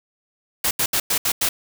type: noise bursts at uneven times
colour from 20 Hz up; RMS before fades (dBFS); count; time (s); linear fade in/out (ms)
white; -20; 6; 0.64-0.71 / 0.79-0.86 / 0.93-1 / 1.1-1.18 / 1.25-1.32 / 1.41-1.49; 5
effects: none